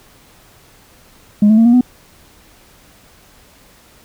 sine tone with pitch steps, 207.7 / 217.3 / 227.3 / 237.8 / 248.7 Hz, G#3 / A3 / A#3 / A#3 / B3, 0 / -21 / -43 / +35 / +12 cents, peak -4 dBFS, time 1.42-1.81 s, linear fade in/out 5 ms, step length 78 ms, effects tanh soft clip ceiling -4 dBFS + pink hiss -47 dBFS RMS until 4.04 s

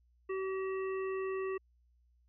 harmonic tone, 381.6 Hz, G4, 47 cents flat, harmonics 1 / 3 / 5 / 7, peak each -34 / -44 / -48 / -51 dBFS, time 0.29-1.58 s, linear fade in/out 10 ms, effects added 60 Hz sine -66 dBFS peak until 2.28 s

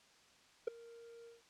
triangle tone with ADSR envelope, 465.7 Hz, A#4, 2 cents flat, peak -27 dBFS, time 0.67-1.42 s, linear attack 8 ms, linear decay 7 ms, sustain -24 dB, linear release 150 ms, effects white hiss -66 dBFS RMS until 1.49 s + low-pass 6000 Hz 12 dB/octave

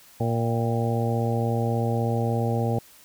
harmonic tone with a mistuned harmonic, 116.54 Hz, A#2, in tune, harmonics 1 / 2 / 3 / 4 / 5 / 6 / 7, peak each -24 / -29 / -34 / -30 / -33 / -37 / -32 dBFS, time 0.2-2.79 s, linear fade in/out 5 ms, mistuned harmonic 7, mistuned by -46 cents, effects white hiss -52 dBFS RMS until 3.04 s

